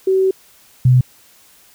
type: tone pair in turn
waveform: sine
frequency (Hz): 380.3 / 126.51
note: F#4 / B2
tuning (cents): +48 / +42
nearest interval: octave + perfect fifth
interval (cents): 1906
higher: first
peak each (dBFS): -11 / -7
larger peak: second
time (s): 0.07-0.31 / 0.85-1.01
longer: first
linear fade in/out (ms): 5
effects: white hiss -49 dBFS RMS until 1.74 s